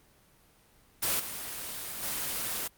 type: noise with level steps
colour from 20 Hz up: white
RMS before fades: -28 / -38 / -33 dBFS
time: 1.02-2.68 s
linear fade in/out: 10 ms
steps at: 1.19 / 2.02 s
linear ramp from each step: 10 ms
effects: pink hiss -62 dBFS RMS until 2.77 s + Opus 24 kbps